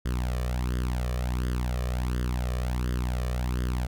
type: tone with flanger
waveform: sawtooth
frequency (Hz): 61.74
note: B1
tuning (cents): 0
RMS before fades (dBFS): -28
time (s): 0.05-3.87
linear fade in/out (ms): 10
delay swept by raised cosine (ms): 0.61 to 1.71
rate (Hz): 1.4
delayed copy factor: +0.75
effects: none